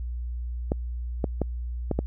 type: clicks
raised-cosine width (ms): 2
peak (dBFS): -11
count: 5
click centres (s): 0.719 / 1.242 / 1.417 / 1.913 / 1.99
effects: added 60 Hz sine -29 dBFS peak until 2.06 s